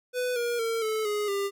square tone with pitch steps, 498.1 / 476.4 / 455.7 / 435.9 / 416.9 / 398.8 Hz, B4 / A#4 / A#4 / A4 / G#4 / G4, +15 / +38 / -39 / -16 / +7 / +30 cents, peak -27 dBFS, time 0.13-1.51 s, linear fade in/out 50 ms, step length 230 ms, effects none

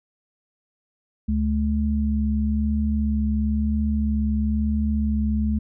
sine tone pair together, 71.8 / 214.4 Hz, D2 / A3, -39 / -45 cents, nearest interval octave + perfect fifth, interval 1894 cents, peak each -22 / -22 dBFS, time 1.28-5.59 s, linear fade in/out 10 ms, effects none

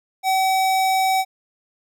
square tone, 761 Hz, F#5, 48 cents sharp, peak -17 dBFS, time 0.23-1.25 s, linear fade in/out 50 ms, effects none

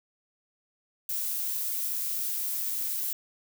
violet noise with high-pass filter sweep, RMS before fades -31 dBFS, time 1.09-3.13 s, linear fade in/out 2 ms, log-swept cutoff 310 to 860 Hz, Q 0.97, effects none

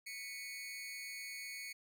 sawtooth tone with amplitude modulation, 2217 Hz, C#7, in tune, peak -37 dBFS, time 0.06-1.73 s, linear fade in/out 10 ms, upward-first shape sine, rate 228 Hz, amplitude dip 80%, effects none

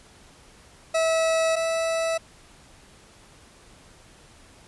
40% pulse tone pair in turn, 649 / 655 Hz, E5 / E5, -27 / -11 cents, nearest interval unison, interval 16 cents, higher second, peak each -19 / -22 dBFS, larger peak first, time 0.94-1.56 / 1.56-2.18 s, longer neither, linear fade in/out 10 ms, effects pink hiss -52 dBFS RMS until 4.67 s + resampled to 24000 Hz

